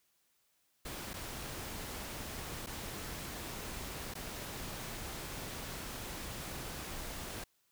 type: noise with dropouts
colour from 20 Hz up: pink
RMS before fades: -43 dBFS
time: 0.85-7.44 s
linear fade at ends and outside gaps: 5 ms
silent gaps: 1.134-1.139 / 2.663-2.669 / 4.139-4.151 s
effects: white hiss -75 dBFS RMS until 7.71 s